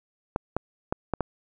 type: clicks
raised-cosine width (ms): 1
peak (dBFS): -11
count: 5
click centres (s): 0.361 / 0.566 / 0.925 / 1.137 / 1.207
effects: none